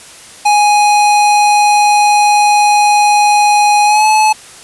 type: tone with pitch glide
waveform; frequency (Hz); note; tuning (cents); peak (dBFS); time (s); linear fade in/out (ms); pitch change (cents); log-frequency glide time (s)
square; 830.6 to 860.9; G#5 to A5; 0 to -38; -7; 0.45-4.33; 10; +62; 3.85-4.06
effects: white hiss -35 dBFS RMS until 4.63 s + resampled to 24000 Hz